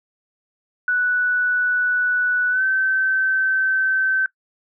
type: tone with pitch glide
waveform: sine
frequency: 1480 to 1541.1 Hz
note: F#6 to G6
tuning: 0 to -30 cents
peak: -16 dBFS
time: 0.88-4.26 s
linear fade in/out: 2 ms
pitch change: +70 cents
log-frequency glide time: 2.5-2.63 s
effects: noise-tail reverb RT60 0.1 s tail -20 dB re dry